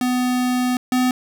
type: tone pair in turn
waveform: square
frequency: 250 / 252.5 Hz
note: B3 / B3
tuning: +21 / +39 cents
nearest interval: unison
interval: 18 cents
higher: second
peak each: -18 / -16 dBFS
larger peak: second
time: 0.01-0.77 / 0.92-1.11 s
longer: first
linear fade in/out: 2 ms
effects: none